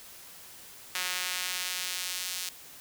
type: tone with high-pass filter sweep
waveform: sawtooth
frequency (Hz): 181.9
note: F#3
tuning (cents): -29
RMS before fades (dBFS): -34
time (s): 0.95-2.49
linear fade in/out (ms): 2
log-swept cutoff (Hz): 2000 to 4100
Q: 0.78
effects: white hiss -49 dBFS RMS until 2.8 s